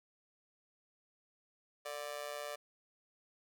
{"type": "tone with amplitude modulation", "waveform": "sawtooth", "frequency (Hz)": 587.3, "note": "D5", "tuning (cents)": 0, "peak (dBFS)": -33, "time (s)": [1.85, 2.56], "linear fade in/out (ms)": 10, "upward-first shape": "sine", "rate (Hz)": 138, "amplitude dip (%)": 90, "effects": []}